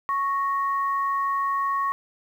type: tone pair together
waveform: sine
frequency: 1106.8 / 1864.7 Hz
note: C#6 / A#6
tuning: -3 / 0 cents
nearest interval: major sixth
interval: 903 cents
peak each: -22 / -34 dBFS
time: 0.09-1.92 s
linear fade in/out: 0 ms
effects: 9-bit